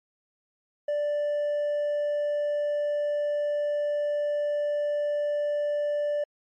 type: tone with hard clipping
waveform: sine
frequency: 587.3 Hz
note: D5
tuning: in tune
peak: -25 dBFS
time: 0.88-6.24 s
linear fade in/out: 5 ms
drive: 2 dB
effects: MP3 48 kbps